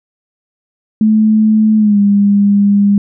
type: tone with pitch glide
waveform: sine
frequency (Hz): 216.6 to 202.1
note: A3 to G#3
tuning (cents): -27 to -47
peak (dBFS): -6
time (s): 1.01-2.98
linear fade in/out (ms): 2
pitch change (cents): -120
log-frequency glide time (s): 1.77-1.99
effects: none